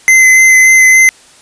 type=tone with vibrato; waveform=square; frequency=2054 Hz; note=C7; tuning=33 cents flat; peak=-3 dBFS; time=0.08-1.09 s; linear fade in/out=0 ms; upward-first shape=sine; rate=3.5 Hz; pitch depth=12 cents each way; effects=white hiss -41 dBFS RMS until 1.41 s + resampled to 22050 Hz